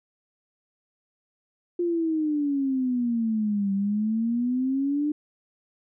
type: exponential two-way sweep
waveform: sine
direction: down then up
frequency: 352.6 to 194.9 to 301.8 Hz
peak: -22 dBFS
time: 1.79-5.12 s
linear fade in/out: 5 ms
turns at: 3.73 s
effects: none